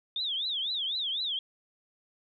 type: tone with vibrato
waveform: sine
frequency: 3520 Hz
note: A7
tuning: in tune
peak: -29 dBFS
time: 0.16-1.39 s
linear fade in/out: 2 ms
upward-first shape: triangle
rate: 4 Hz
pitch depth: 260 cents each way
effects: none